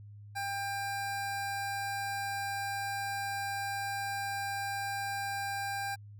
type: tone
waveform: 25% pulse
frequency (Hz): 796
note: G5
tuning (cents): +26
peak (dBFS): -30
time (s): 0.35-5.96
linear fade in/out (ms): 20
effects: added 103 Hz sine -47 dBFS peak until 6.19 s